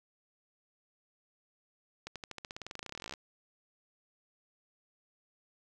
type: accelerating click train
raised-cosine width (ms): 0.2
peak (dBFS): -24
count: 28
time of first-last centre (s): 2.07-3.138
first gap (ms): 87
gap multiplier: 0.93
effects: none